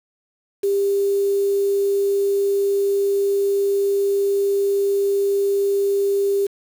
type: tone with quantisation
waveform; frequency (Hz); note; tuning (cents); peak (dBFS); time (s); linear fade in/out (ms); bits
sine; 398.3; G4; +28; -16; 0.63-6.47; 10; 6
effects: none